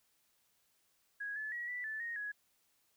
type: tone with pitch steps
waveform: sine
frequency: 1656 / 1728 / 1915 / 1970 / 1750 / 1864 / 1675 Hz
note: G#6 / A6 / A#6 / B6 / A6 / A#6 / G#6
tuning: -5 / -32 / +46 / -5 / -10 / -1 / +14 cents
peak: -38 dBFS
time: 1.2-2.32 s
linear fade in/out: 10 ms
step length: 160 ms
effects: white hiss -75 dBFS RMS until 2.96 s